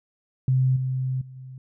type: tone with level steps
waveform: sine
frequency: 130 Hz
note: C3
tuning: 11 cents flat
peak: -17 / -23 / -39 / -37 dBFS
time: 0.48-1.58 s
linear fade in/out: 2 ms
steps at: 0.76 / 1.21 / 1.36 s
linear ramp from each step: 5 ms
effects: none